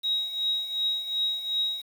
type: tone with tremolo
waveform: sine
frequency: 3805 Hz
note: A#7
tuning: 35 cents sharp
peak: -22 dBFS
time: 0.03-1.82 s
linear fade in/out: 20 ms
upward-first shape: triangle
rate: 2.7 Hz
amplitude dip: 75%
effects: 8-bit